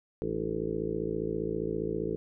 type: harmonic tone with a mistuned harmonic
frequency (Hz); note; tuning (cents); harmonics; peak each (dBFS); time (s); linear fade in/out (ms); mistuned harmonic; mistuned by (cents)
55; A1; 0; 1 / 2 / 3 / 4 / 5 / 6 / 7 / 8 / 9; -44 / -44 / -38 / -41 / -42 / -37 / -36 / -34 / -42; 0.22-2.16; 0; 5; +110
effects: none